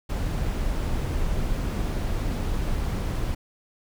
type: noise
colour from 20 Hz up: brown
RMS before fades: -26 dBFS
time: 0.09-3.35 s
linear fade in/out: 10 ms
effects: none